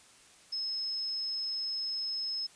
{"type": "tone", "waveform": "sine", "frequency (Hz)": 5180, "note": "E8", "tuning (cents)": -31, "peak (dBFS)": -32, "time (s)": [0.52, 2.47], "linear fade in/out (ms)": 10, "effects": ["white hiss -58 dBFS RMS until 2.55 s", "resampled to 22050 Hz"]}